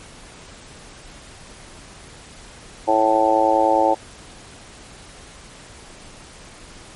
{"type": "harmonic tone", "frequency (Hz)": 110, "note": "A2", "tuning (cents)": 0, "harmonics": [3, 4, 5, 6, 7, 8], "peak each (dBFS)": [-22, -27, -19, -25, -19, -19], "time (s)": [2.87, 3.95], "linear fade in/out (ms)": 20, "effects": ["pink hiss -42 dBFS RMS until 6.95 s", "MP3 48 kbps"]}